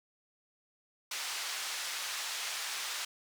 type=band-pass noise; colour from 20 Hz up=white; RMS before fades=-38 dBFS; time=1.11-3.05 s; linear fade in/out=5 ms; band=940 to 6100 Hz; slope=12 dB/octave; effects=none